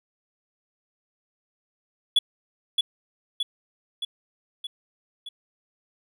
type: tone with echo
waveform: triangle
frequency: 3401 Hz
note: G#7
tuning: 40 cents sharp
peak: -13 dBFS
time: 2.16-2.19 s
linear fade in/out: 5 ms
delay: 620 ms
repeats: 5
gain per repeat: -4 dB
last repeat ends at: 5.29 s
effects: none